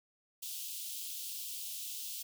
white high-pass noise, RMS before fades -42 dBFS, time 0.42-2.23 s, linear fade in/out 10 ms, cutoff 2800 Hz, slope 48 dB/octave, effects none

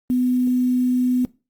sine tone with quantisation, 250.4 Hz, B3, 24 cents sharp, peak -16 dBFS, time 0.1-1.25 s, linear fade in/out 0 ms, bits 7, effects noise-tail reverb RT60 0.3 s tail -20 dB re dry + Opus 24 kbps

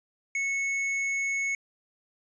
sine tone with tanh clipping, 2201 Hz, C#7, 13 cents flat, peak -28 dBFS, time 0.35-1.55 s, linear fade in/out 2 ms, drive 12 dB, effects resampled to 16000 Hz

